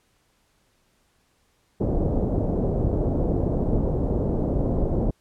pink low-pass noise, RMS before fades -23 dBFS, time 1.8-5.11 s, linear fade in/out 10 ms, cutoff 590 Hz, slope 24 dB/octave, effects pink hiss -66 dBFS RMS until 5.2 s + low-pass 12000 Hz 12 dB/octave

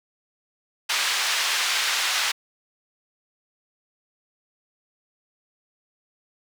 white band-pass noise, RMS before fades -24 dBFS, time 0.89-2.32 s, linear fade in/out 10 ms, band 1100 to 4400 Hz, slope 12 dB/octave, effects none

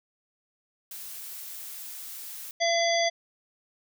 blue noise, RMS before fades -40 dBFS, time 0.91-2.51 s, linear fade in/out 2 ms
harmonic tone, 677 Hz, E5, 46 cents sharp, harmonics 1 / 3 / 5 / 7 / 9, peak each -24 / -29 / -31 / -32 / -34 dBFS, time 2.6-3.1 s, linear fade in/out 20 ms
effects none

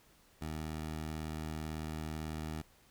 15% pulse tone, 78.1 Hz, D#2, 7 cents sharp, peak -32 dBFS, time 0.41-2.62 s, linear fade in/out 10 ms, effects pink hiss -65 dBFS RMS until 2.9 s

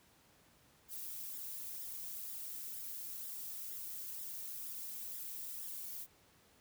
violet noise with flanger, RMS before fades -45 dBFS, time 0.88-6.07 s, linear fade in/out 50 ms, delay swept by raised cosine 0.56 to 2.26 ms, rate 2.1 Hz, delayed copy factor +0.65, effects pink hiss -67 dBFS RMS until 6.6 s + high-pass 60 Hz 12 dB/octave

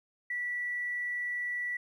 triangle tone with tanh clipping, 1955 Hz, B6, 18 cents flat, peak -31 dBFS, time 0.3-1.77 s, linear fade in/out 5 ms, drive 2 dB, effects none

